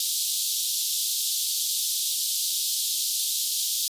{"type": "high-pass noise", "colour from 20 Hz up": "pink", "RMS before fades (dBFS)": -26, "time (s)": [0, 3.88], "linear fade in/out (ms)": 2, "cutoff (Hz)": 3400, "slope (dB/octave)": 48, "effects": ["resampled to 32000 Hz"]}